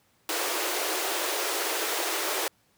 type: high-pass noise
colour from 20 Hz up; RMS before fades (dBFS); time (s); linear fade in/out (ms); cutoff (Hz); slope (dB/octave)
pink; -29; 0.29-2.48; 2; 320; 96
effects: pink hiss -66 dBFS RMS until 2.77 s + high-pass 80 Hz 12 dB/octave